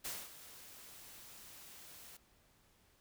white noise with ADSR envelope, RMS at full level -41 dBFS, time 0.04-2.17 s, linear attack 15 ms, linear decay 230 ms, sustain -14 dB, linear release 5 ms, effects pink hiss -70 dBFS RMS until 3 s

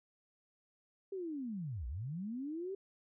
sine linear two-way sweep, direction down then up, 399.1 to 54.6 to 399.1 Hz, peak -38 dBFS, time 1.12-2.75 s, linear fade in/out 5 ms, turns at 1.87 s, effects none

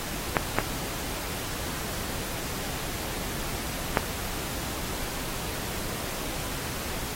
clicks, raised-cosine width 0.5 ms, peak -5 dBFS, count 3, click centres 0.368 / 0.586 / 3.972 s, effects pink hiss -34 dBFS RMS until 7.15 s + AAC 48 kbps

